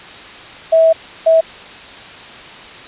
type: tone bursts at uneven times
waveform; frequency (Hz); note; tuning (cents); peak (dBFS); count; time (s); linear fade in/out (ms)
sine; 650; E5; -24; -6; 2; 0.72-0.93 / 1.26-1.41; 10
effects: white hiss -34 dBFS RMS until 2.87 s + resampled to 8000 Hz